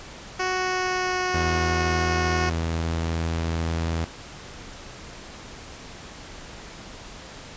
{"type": "tone with pitch glide", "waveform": "10% pulse", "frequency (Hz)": [370, 364.5], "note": ["F#4", "F#4"], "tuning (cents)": [0, -26], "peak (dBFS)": -15, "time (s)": [0.39, 2.5], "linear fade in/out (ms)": 10, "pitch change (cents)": -26, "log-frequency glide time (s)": [0.51, 1.56]}
{"type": "tone", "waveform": "sawtooth", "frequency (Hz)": 82.41, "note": "E2", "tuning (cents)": 0, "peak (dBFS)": -20, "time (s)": [1.34, 4.05], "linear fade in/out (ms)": 5}
{"effects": ["pink hiss -41 dBFS RMS until 7.56 s", "resampled to 16000 Hz"]}